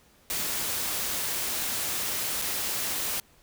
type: noise with dropouts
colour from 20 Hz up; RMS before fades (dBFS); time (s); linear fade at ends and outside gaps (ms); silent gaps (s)
white; -30; 0.3-3.2; 1; 2.416-2.42
effects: pink hiss -60 dBFS RMS until 3.42 s